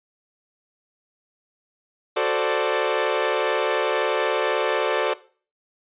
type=chord; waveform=sawtooth; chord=D dominant seventh; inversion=first; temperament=equal with one note detuned; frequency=370 / 441.5 / 523.3 / 587.3 Hz; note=F#4 / A4 / C5 / D5; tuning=0 / +6 / 0 / 0 cents; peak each=-23 / -20 / -23 / -21 dBFS; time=2.16-5.14 s; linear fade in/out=10 ms; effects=noise-tail reverb RT60 0.4 s tail -18 dB re dry + resampled to 8000 Hz